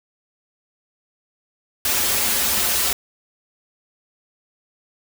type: noise with comb filter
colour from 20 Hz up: white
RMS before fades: -20 dBFS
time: 1.85-2.93 s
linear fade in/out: 2 ms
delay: 6.4 ms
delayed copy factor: -0.9
effects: none